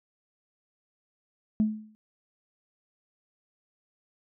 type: tone with exponential decay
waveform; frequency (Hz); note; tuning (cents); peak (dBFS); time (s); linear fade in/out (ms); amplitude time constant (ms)
sine; 215.4; A3; -37; -17; 1.6-1.95; 0; 74
effects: tanh soft clip ceiling -15 dBFS